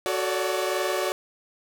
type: chord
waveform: sawtooth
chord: D major seventh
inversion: first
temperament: equal with one note detuned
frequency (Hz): 370 / 440 / 564.7 / 587.3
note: F#4 / A4 / C#5 / D5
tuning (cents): 0 / 0 / +32 / 0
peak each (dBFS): -24 / -28 / -26 / -27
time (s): 0.06-1.12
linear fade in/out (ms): 0
effects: none